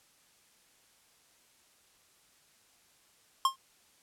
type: tone with exponential decay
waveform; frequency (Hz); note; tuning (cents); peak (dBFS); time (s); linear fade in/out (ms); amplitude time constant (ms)
square; 1066; C6; +32; -20; 3.45-3.56; 2; 23
effects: white hiss -65 dBFS RMS until 4.02 s + low-pass 11000 Hz 12 dB/octave